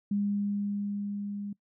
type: tone with level ramp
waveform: sine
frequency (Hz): 203.1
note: G#3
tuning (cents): -38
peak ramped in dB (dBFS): -25 to -34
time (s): 0.11-1.53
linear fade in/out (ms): 5
effects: noise-tail reverb RT60 0.1 s tail -22 dB re dry